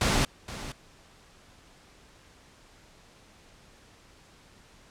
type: noise with echo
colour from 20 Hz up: pink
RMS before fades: -24 dBFS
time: 0.01-0.25 s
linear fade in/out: 2 ms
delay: 470 ms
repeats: 1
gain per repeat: -14 dB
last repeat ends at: 0.72 s
effects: pink hiss -56 dBFS RMS until 4.9 s + low-pass 8000 Hz 12 dB/octave